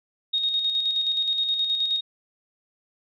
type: tone with tremolo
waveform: sine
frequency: 3729 Hz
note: A#7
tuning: in tune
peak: -20 dBFS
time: 0.33-2.01 s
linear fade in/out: 10 ms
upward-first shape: square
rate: 9.5 Hz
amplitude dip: 40%
effects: none